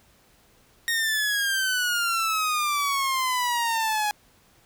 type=exponential sweep; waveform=sawtooth; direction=down; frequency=1864.7 to 830.6 Hz; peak=-19 dBFS; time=0.88-4.11 s; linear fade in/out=0 ms; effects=pink hiss -59 dBFS RMS until 4.65 s